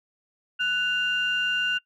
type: tone pair together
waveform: sine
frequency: 1484.8 / 2794 Hz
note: F#6 / F7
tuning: +6 / 0 cents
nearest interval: major seventh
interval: 1094 cents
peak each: -24 dBFS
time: 0.59-1.79 s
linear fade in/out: 20 ms
effects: noise-tail reverb RT60 0.1 s tail -23 dB re dry + tanh soft clip ceiling -16 dBFS